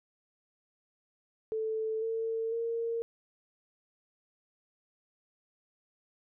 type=tone with pitch steps; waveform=sine; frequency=440 / 450.5 / 461.3 Hz; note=A4 / A4 / A#4; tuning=0 / +41 / -18 cents; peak=-30 dBFS; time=1.52-3.02 s; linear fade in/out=0 ms; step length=500 ms; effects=none